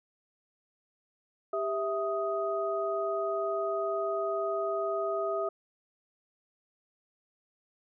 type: tone cluster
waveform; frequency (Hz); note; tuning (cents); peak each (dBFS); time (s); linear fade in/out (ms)
sine; 397.1 / 655 / 1249; G4 / E5 / D#6; +22 / -11 / +6; -33 / -31 / -35; 1.53-5.49; 5
effects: none